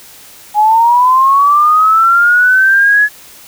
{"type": "linear sweep", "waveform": "sine", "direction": "up", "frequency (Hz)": [827, 1703], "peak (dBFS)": -5, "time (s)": [0.54, 3.09], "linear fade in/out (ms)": 50, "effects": ["white hiss -37 dBFS RMS until 3.47 s"]}